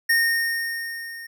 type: tone with level ramp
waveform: square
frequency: 1842 Hz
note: A#6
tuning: 21 cents flat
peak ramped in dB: -16 to -36 dBFS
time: 0.09-1.27 s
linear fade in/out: 10 ms
effects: none